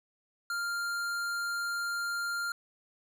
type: tone with tanh clipping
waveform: sine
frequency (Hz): 1396.9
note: F6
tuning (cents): 0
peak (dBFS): -33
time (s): 0.5-2.52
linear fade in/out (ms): 2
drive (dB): 18
effects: none